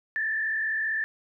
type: tone with frequency modulation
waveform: sine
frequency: 1763 Hz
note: A6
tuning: 3 cents sharp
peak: -25 dBFS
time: 0.16-1.04 s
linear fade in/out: 0 ms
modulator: 44.9 Hz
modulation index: 0.99
effects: none